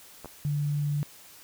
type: clicks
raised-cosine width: 1 ms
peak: -27 dBFS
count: 2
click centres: 0.246 / 0.258 s
type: tone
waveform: sine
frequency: 146.1 Hz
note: D3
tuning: 9 cents flat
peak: -25 dBFS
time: 0.45-1.03 s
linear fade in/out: 0 ms
effects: white hiss -51 dBFS RMS until 1.43 s